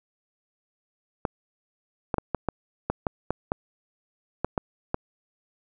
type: clicks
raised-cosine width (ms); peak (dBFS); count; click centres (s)
1; -10; 12; 1.252 / 2.142 / 2.183 / 2.347 / 2.487 / 2.9 / 3.068 / 3.306 / 3.519 / 4.446 / 4.578 / 4.944
effects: none